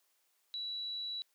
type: tone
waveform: sine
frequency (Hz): 3928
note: B7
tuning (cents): -10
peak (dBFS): -37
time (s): 0.54-1.22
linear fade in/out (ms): 0
effects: white hiss -75 dBFS RMS until 1.34 s + high-pass 400 Hz 12 dB/octave